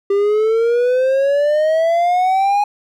triangle exponential sweep, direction up, 394.9 to 830.6 Hz, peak -10 dBFS, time 0.1-2.64 s, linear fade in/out 5 ms, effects none

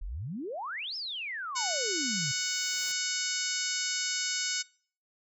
sine exponential two-way sweep, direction up then down, 34.15 to 5420 to 126.3 Hz, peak -34 dBFS, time 0.01-2.32 s, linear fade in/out 10 ms, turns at 0.96 s
harmonic tone, 740 Hz, F#5, in tune, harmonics 2 / 3 / 4 / 5 / 6 / 7 / 8 / 9 / 10, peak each -39 / -39 / -40 / -41 / -38 / -36 / -39 / -37 / -37 dBFS, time 1.55-4.63 s, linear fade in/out 20 ms
white noise with exponential growth, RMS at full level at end -46 dBFS, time 1.63-2.92 s, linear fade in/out 5 ms, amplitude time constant 280 ms
effects noise-tail reverb RT60 0.5 s tail -25 dB re dry

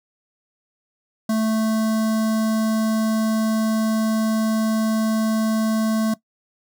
square tone with notch filter, 220 Hz, A3, in tune, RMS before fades -20 dBFS, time 1.29-6.14 s, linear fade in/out 5 ms, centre 2500 Hz, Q 0.92, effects noise-tail reverb RT60 0.1 s tail -18 dB re dry

